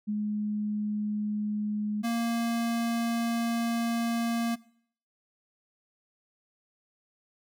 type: tone pair in turn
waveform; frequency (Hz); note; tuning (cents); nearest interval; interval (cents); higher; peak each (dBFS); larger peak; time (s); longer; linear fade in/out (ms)
sine / square; 210 / 232.5; G#3 / A#3; +19 / -4; major second; 177; second; -27; neither; 0.07-2.03 / 2.03-4.56; second; 20
effects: noise-tail reverb RT60 0.6 s tail -21 dB re dry